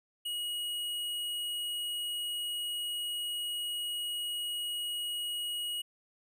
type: tone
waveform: square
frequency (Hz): 2900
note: F#7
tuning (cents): -35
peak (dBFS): -34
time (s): 0.25-5.82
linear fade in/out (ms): 10
effects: none